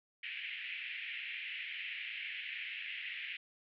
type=band-pass noise; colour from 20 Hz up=white; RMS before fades=-43 dBFS; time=0.23-3.37 s; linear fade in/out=5 ms; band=1900 to 2900 Hz; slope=48 dB/octave; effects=none